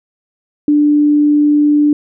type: tone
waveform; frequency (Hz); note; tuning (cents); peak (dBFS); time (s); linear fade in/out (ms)
sine; 295.2; D4; +9; -7; 0.68-1.93; 2
effects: none